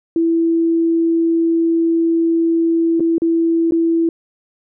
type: tone with dropouts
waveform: sine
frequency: 331.4 Hz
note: E4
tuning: 9 cents sharp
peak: -12 dBFS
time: 0.16-4.09 s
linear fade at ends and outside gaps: 2 ms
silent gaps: 2.997-3.004 / 3.182-3.219 / 3.71-3.721 s
effects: none